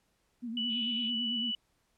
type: tone with vibrato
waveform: sine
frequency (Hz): 233.1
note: A#3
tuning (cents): 0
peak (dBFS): -35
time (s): 0.42-1.52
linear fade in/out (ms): 20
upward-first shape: sine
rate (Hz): 9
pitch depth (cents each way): 85
type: tone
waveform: sine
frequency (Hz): 2960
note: F#7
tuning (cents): 0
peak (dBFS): -31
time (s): 0.57-1.55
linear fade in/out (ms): 2
type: band-pass noise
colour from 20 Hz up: white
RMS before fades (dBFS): -48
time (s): 0.68-1.12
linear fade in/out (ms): 50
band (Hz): 2500 to 3500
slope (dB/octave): 96
effects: pink hiss -74 dBFS RMS until 1.97 s + low-pass 12000 Hz 12 dB/octave